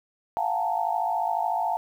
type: tone cluster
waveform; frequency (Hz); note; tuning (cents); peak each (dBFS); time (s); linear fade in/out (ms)
sine; 693 / 745 / 855 / 909; F5 / F#5 / A5 / A#5; -14 / +12 / -50 / -44; -29; 0.37-1.77; 0
effects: 9-bit